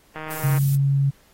click train, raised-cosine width 0.5 ms, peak -18 dBFS, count 66, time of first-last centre 0.16-0.577 s, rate 156 Hz
violet noise, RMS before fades -32 dBFS, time 0.3-0.76 s, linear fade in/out 10 ms
sine tone, 138.59 Hz, C#3, in tune, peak -16 dBFS, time 0.43-1.11 s, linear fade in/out 20 ms
effects pink hiss -57 dBFS RMS until 1.33 s + AAC 48 kbps

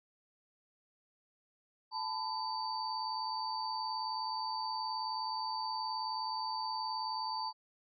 sine tone cluster, 885 / 1004 / 4596 Hz, A5 / B5 / D8, +10 / +28 / -38 cents, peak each -38 / -40 / -40 dBFS, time 1.91-7.53 s, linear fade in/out 50 ms, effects none

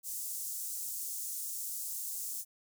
pink high-pass noise, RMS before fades -39 dBFS, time 0.03-2.45 s, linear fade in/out 50 ms, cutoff 7000 Hz, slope 24 dB/octave, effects none

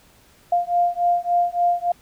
sine beating tone pair, 698.5 / 702 Hz, F5 / F5, 0 / +9 cents, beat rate 3.5 Hz, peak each -20 dBFS, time 0.52-1.92 s, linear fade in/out 5 ms, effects pink hiss -54 dBFS RMS until 2.01 s

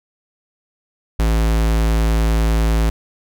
square tone, 55 Hz, A1, in tune, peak -14 dBFS, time 1.19-2.9 s, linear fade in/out 5 ms, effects none

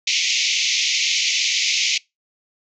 pink band-pass noise, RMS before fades -20 dBFS, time 0.07-1.98 s, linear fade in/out 5 ms, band 2100 to 6800 Hz, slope 96 dB/octave, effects noise-tail reverb RT60 0.2 s tail -24 dB re dry

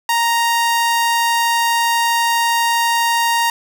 sawtooth tone, 932.3 Hz, A#5, in tune, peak -10 dBFS, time 0.09-3.5 s, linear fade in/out 2 ms, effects none

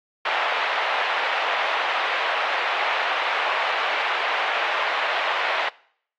pink band-pass noise, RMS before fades -24 dBFS, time 0.25-5.69 s, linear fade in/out 5 ms, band 660 to 3000 Hz, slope 24 dB/octave, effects noise-tail reverb RT60 0.6 s tail -22 dB re dry + AAC 48 kbps

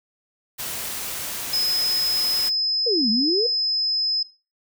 white noise, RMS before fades -30 dBFS, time 0.58-2.5 s, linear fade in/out 20 ms
sine tone, 5100 Hz, D#8, 42 cents sharp, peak -19 dBFS, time 1.53-4.23 s, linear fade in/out 5 ms
sine exponential two-way sweep, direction down then up, 504 to 207.7 to 494.4 Hz, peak -20 dBFS, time 2.86-3.47 s, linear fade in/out 10 ms, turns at 3.1 s
effects noise-tail reverb RT60 0.3 s tail -18 dB re dry

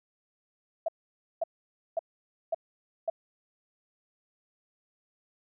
sine tone bursts, 659.3 Hz, E5, in tune, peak -25 dBFS, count 5, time 0.86-3.1 s, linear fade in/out 5 ms, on 24 ms, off 530 ms, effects none

